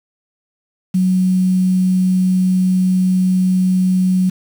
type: tone with quantisation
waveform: sine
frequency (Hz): 185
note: F#3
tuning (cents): 0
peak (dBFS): -11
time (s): 0.94-4.3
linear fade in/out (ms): 10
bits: 6
effects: none